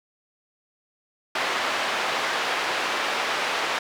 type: band-pass noise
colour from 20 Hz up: pink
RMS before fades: -26 dBFS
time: 1.35-3.79 s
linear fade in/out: 5 ms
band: 650 to 3400 Hz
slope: 12 dB/octave
effects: none